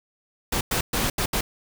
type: noise bursts at uneven times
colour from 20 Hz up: pink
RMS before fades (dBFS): -24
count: 5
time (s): 0.52-0.61 / 0.71-0.81 / 0.93-1.1 / 1.18-1.26 / 1.33-1.41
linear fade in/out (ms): 5
effects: none